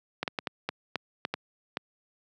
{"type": "clicks", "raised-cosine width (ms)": 0.3, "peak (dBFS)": -13, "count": 9, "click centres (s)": [0.23, 0.278, 0.388, 0.472, 0.69, 0.957, 1.251, 1.34, 1.771], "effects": ["high-pass 150 Hz 12 dB/octave"]}